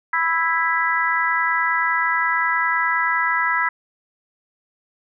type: harmonic tone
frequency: 329.6 Hz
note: E4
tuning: in tune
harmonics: 3 / 4 / 5 / 6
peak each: -23 / -23 / -23 / -22 dBFS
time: 0.13-3.69 s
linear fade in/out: 5 ms
effects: none